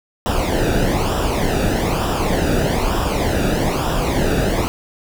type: noise with flanger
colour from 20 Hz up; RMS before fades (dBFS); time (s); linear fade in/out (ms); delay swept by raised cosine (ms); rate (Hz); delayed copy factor
brown; -18; 0.26-4.68; 0; 0.46 to 0.96; 1.1; -0.7
effects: none